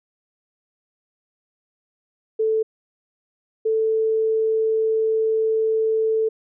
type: tone pair in turn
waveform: sine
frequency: 440 / 441.7 Hz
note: A4 / A4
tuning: 0 / +7 cents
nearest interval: unison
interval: 7 cents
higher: second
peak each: -17 dBFS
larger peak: neither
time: 2.39-2.63 / 3.65-6.29 s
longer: second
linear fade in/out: 10 ms
effects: none